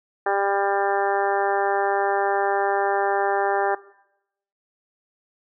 harmonic tone, 198.7 Hz, G3, 24 cents sharp, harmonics 2 / 3 / 4 / 5 / 6 / 7 / 8 / 9, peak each -25 / -28 / -22 / -32 / -31 / -33 / -31 / -32 dBFS, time 0.26-3.75 s, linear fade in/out 5 ms, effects noise-tail reverb RT60 0.8 s tail -19 dB re dry

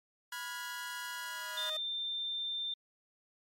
sawtooth chord, F diminished, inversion second, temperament equal with one note detuned, 987.8 / 1427.1 / 1661.2 Hz, Cb6 / F6 / Ab6, 0 / +37 / 0 cents, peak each -40 dBFS, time 0.32-1.7 s, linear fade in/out 5 ms
sawtooth tone with exponential growth, 622.3 Hz, D#5, in tune, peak -36 dBFS, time 0.89-1.77 s, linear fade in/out 5 ms, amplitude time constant 190 ms
sine tone, 3585 Hz, A7, 32 cents sharp, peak -34 dBFS, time 1.57-2.74 s, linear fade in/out 5 ms
effects MP3 64 kbps

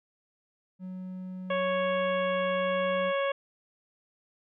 triangle tone, 185 Hz, F#3, in tune, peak -34 dBFS, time 0.79-3.13 s, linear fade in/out 50 ms
harmonic tone, 554 Hz, C#5, 1 cent flat, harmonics 1 / 2 / 3 / 4 / 5 / 6, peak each -27 / -33 / -37 / -39 / -41 / -43 dBFS, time 1.5-3.32 s, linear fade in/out 5 ms
effects none

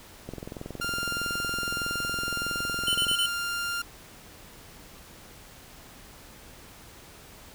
click train, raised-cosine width 2 ms, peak -23 dBFS, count 62, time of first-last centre 0.29-3.114 s, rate 21.6 Hz
sawtooth tone, 1396.9 Hz, F6, in tune, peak -25 dBFS, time 0.81-3.82 s, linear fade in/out 5 ms
square tone bursts, 3019 Hz, F#7, 34 cents sharp, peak -24 dBFS, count 4, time 2.87-3.262 s, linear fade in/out 5 ms, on 77 ms, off 28 ms
effects pink hiss -49 dBFS RMS until 7.54 s

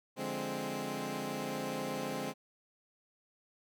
15% pulse chord, D half-diminished seventh, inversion none, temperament equal, 146.83 / 174.61 / 207.7 / 261.6 Hz, D3 / F3 / Ab3 / C4, 0 / 0 / 0 / 0 cents, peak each -37 / -39 / -34 / -33 dBFS, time 0.16-2.34 s, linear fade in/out 50 ms, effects none

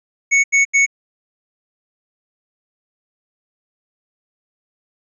square tone bursts, 2217 Hz, C#7, in tune, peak -11 dBFS, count 3, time 0.31-0.864 s, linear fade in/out 20 ms, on 130 ms, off 82 ms, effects resampled to 22050 Hz

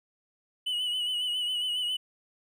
triangle tone with vibrato, 2960 Hz, F#7, in tune, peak -26 dBFS, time 0.66-1.97 s, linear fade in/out 10 ms, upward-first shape sine, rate 7.3 Hz, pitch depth 46 cents each way, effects none

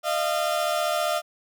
30% pulse tone pair together, 613 / 688.1 Hz, D#5 / F5, -26 / -26 cents, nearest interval major second, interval 200 cents, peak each -23 dBFS, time 0.03-1.22 s, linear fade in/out 50 ms, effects none

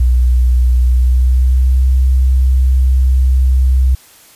sine tone with pitch glide, 61.74 to 64.62 Hz, B1 to C2, 0 to -21 cents, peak -7 dBFS, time 0-3.95 s, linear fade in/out 5 ms, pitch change +79 cents, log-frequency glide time 0.81-1.82 s, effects white hiss -43 dBFS RMS until 4.35 s + resampled to 32000 Hz

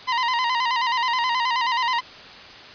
sawtooth tone with vibrato, 978 Hz, B5, 17 cents flat, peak -16 dBFS, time 0.07-2.01 s, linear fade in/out 20 ms, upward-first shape square, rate 9.4 Hz, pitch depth 73 cents each way, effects white hiss -41 dBFS RMS until 2.74 s + resampled to 11025 Hz

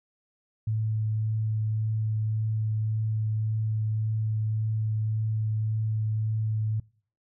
sine tone with vibrato, 109.1 Hz, A2, 14 cents flat, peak -24 dBFS, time 0.67-6.8 s, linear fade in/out 5 ms, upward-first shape triangle, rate 1.8 Hz, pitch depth 10 cents each way, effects noise-tail reverb RT60 0.5 s tail -25 dB re dry

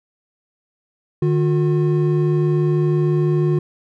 triangle tone pair together, 151 / 359.1 Hz, D3 / F4, +48 / +48 cents, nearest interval octave + minor third, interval 1500 cents, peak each -14 / -17 dBFS, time 1.22-3.59 s, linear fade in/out 5 ms, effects none

